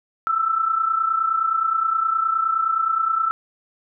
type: tone pair together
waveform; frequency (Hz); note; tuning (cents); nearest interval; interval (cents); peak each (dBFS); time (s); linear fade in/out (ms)
sine; 1300 / 1329.6; E6 / E6; -24 / +15; unison; 39; -24 / -19; 0.27-3.31; 0
effects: none